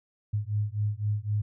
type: beating tone pair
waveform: sine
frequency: 102.9 / 106.8 Hz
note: G#2 / G#2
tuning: -16 / +49 cents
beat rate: 3.9 Hz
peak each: -29 dBFS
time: 0.33-1.42 s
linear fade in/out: 10 ms
effects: none